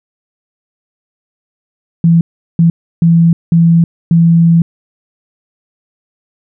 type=tone bursts at uneven times; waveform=sine; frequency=167.3 Hz; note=E3; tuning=26 cents sharp; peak=-4 dBFS; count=5; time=2.04-2.21 / 2.59-2.7 / 3.02-3.33 / 3.52-3.84 / 4.11-4.62 s; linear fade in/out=2 ms; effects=none